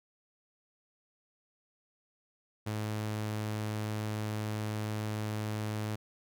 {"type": "tone", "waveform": "sawtooth", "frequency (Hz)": 107, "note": "A2", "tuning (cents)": -48, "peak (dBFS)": -29, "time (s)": [2.66, 5.96], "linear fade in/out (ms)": 10, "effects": []}